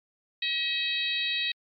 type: harmonic tone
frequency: 639 Hz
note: D#5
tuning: 46 cents sharp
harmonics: 3 / 4 / 5 / 6 / 7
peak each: -35 / -31 / -36 / -29 / -38 dBFS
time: 0.42-1.52 s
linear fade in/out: 5 ms
effects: MP3 64 kbps